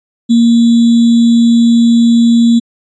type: tone with sample-and-hold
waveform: sine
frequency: 233.1 Hz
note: A#3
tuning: in tune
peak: -4 dBFS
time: 0.29-2.6 s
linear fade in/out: 20 ms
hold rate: 3675 Hz
effects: resampled to 16000 Hz